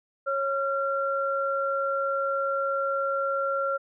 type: tone pair together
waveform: sine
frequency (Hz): 549 / 1372.3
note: C#5 / F6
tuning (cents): -17 / -31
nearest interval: octave + major third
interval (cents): 1586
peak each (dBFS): -27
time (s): 0.26-3.78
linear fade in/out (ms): 20
effects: none